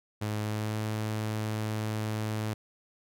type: tone with pitch glide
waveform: sawtooth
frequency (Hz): 106.2 to 108.31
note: G#2 to A2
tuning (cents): +39 to -27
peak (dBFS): -26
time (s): 0.21-2.54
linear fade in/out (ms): 10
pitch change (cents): +34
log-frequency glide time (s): 0.39-0.8
effects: none